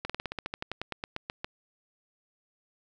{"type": "slowing click train", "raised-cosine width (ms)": 0.3, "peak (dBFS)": -17, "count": 17, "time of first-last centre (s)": [0.05, 1.445], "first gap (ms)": 46, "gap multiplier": 1.08, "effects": []}